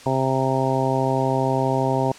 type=harmonic tone; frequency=132.4 Hz; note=C3; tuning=21 cents sharp; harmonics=1 / 2 / 3 / 4 / 5 / 6 / 7; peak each=-24 / -26 / -26 / -27 / -26 / -28 / -26 dBFS; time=0.06-2.12 s; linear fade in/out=2 ms; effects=white hiss -43 dBFS RMS until 2.18 s + low-pass 7000 Hz 12 dB/octave